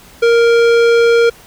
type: tone with tanh clipping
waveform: sine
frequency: 466.8 Hz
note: A#4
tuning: 2 cents sharp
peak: -9 dBFS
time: 0.22-1.3 s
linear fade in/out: 10 ms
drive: 17 dB
effects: pink hiss -41 dBFS RMS until 1.46 s